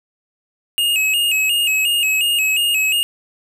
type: tone with vibrato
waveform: square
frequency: 2700 Hz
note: E7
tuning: 41 cents sharp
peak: -15 dBFS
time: 0.78-3.03 s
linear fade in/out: 0 ms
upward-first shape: square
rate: 2.8 Hz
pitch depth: 89 cents each way
effects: none